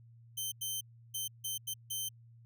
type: tone bursts at uneven times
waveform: 10% pulse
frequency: 3100 Hz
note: G7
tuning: 20 cents flat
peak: -27 dBFS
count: 6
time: 0.37-0.52 / 0.61-0.81 / 1.14-1.28 / 1.44-1.58 / 1.67-1.74 / 1.9-2.09 s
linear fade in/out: 10 ms
effects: added 116 Hz sine -55 dBFS peak until 2.45 s